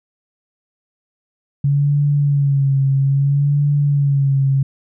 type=tone with vibrato; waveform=sine; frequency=140.4 Hz; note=C#3; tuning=22 cents sharp; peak=-12 dBFS; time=1.64-4.63 s; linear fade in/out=5 ms; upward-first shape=sine; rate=0.61 Hz; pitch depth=53 cents each way; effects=none